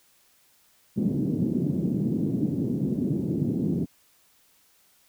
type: band-pass noise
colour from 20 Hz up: pink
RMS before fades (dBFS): -26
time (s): 0.96-3.86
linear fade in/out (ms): 20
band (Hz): 150 to 300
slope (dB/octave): 24
effects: white hiss -62 dBFS RMS until 5.08 s